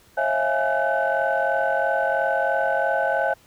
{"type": "tone cluster", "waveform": "sine", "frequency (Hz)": [542, 643, 686, 832, 1513], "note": ["C#5", "E5", "F5", "G#5", "F#6"], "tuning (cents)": [-39, -43, -31, 3, 38], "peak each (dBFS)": -25, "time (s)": [0.17, 3.34], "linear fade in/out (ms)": 10, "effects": ["tanh soft clip ceiling -11 dBFS", "pink hiss -55 dBFS RMS until 3.46 s"]}